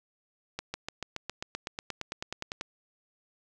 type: accelerating click train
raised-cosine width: 0.2 ms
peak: -17 dBFS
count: 18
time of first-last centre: 0.59-2.611 s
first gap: 150 ms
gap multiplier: 0.97
effects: none